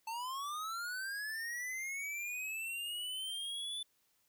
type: linear sweep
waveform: square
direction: up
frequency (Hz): 880 to 3511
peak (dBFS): -39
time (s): 0.07-3.83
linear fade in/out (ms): 5
effects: white hiss -75 dBFS RMS until 4.28 s